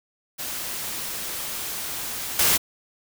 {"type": "noise with level steps", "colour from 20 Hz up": "white", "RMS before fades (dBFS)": [-31, -19], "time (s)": [0.38, 2.58], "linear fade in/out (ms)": 20, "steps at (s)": 2.39, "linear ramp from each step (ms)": 2, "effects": []}